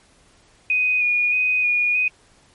sine tone with vibrato, 2471 Hz, D#7, 13 cents flat, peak -16 dBFS, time 0.7-2.08 s, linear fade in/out 2 ms, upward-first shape square, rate 1.6 Hz, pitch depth 19 cents each way, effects pink hiss -55 dBFS RMS until 2.54 s + MP3 48 kbps

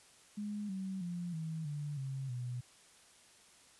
sine tone with pitch steps, 207.7 / 190.46 / 174.65 / 160.16 / 146.87 / 134.68 / 123.5 Hz, G#3 / G3 / F3 / E3 / D3 / C#3 / B2, 0 / -50 / 0 / -50 / 0 / -50 / 0 cents, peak -37 dBFS, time 0.37-2.61 s, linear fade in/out 10 ms, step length 320 ms, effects white hiss -62 dBFS RMS until 3.79 s + resampled to 24000 Hz

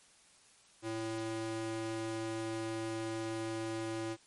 square tone with high-pass filter, 111.7 Hz, A2, 27 cents sharp, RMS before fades -38 dBFS, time 0.82-4.17 s, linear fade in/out 50 ms, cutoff 250 Hz, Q 2.1, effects white hiss -63 dBFS RMS until 4.26 s + MP3 48 kbps

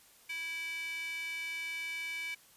square tone with high-pass filter, 329.6 Hz, E4, in tune, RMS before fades -39 dBFS, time 0.29-2.35 s, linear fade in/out 10 ms, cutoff 2300 Hz, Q 6.5, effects white hiss -61 dBFS RMS until 2.56 s + resampled to 32000 Hz

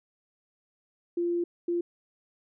sine tone bursts at uneven times, 345.8 Hz, F4, 17 cents flat, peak -25 dBFS, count 2, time 1.17-1.44 / 1.68-1.81 s, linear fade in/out 5 ms, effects none

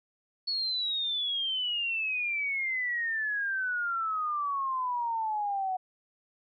sine exponential sweep, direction down, 4416 to 738 Hz, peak -28 dBFS, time 0.47-5.77 s, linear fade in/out 10 ms, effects none

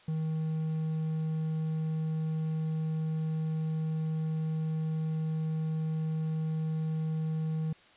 triangle tone, 158.2 Hz, D#3, 29 cents sharp, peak -27 dBFS, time 0.08-7.73 s, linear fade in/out 5 ms, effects white hiss -58 dBFS RMS until 7.96 s + resampled to 8000 Hz

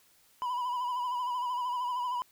triangle tone with vibrato, 987.8 Hz, B5, in tune, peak -28 dBFS, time 0.42-2.22 s, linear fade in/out 0 ms, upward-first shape sine, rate 13 Hz, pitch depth 52 cents each way, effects white hiss -64 dBFS RMS until 2.31 s

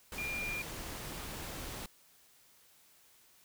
sine tone in noise, 2400 Hz, D7, 37 cents sharp, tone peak -36 dBFS, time 0.18-0.62 s, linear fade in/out 2 ms, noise pink, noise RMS -43 dBFS, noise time 0.12-1.86 s, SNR +4 dB, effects white hiss -64 dBFS RMS until 3.44 s

